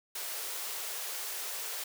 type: high-pass noise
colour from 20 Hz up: white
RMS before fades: -38 dBFS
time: 0.15-1.84 s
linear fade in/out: 5 ms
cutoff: 370 Hz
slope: 48 dB/octave
effects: none